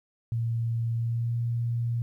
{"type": "tone with pitch glide", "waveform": "sine", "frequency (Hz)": [115.6, 117.89], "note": ["A#2", "A#2"], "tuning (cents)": [-14, 20], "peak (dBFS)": -25, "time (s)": [0.32, 2.02], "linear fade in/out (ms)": 0, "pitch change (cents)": 34, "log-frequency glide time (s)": [0.94, 1.36], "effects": ["11-bit"]}